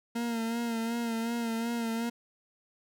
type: tone with vibrato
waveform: 40% pulse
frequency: 231.1 Hz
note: A#3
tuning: 15 cents flat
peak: -29 dBFS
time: 0.15-2.1 s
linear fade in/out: 10 ms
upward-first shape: sine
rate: 2.7 Hz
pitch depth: 39 cents each way
effects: none